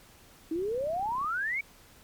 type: exponential sweep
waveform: sine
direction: up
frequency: 311.1 to 2300 Hz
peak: -28 dBFS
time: 0.51-1.61 s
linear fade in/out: 5 ms
type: click train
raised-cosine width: 3 ms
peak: -37 dBFS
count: 23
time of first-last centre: 0.56-1.245 s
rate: 32.1 Hz
effects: pink hiss -56 dBFS RMS until 2.03 s + MP3 96 kbps